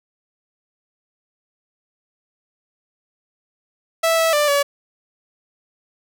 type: tone with pitch steps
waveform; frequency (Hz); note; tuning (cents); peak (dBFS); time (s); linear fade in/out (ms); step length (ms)
sawtooth; 657 / 653 / 591 / 569; E5 / E5 / D5 / C#5; -6 / -17 / +11 / +45; -11; 4.03-4.63; 10; 150
effects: none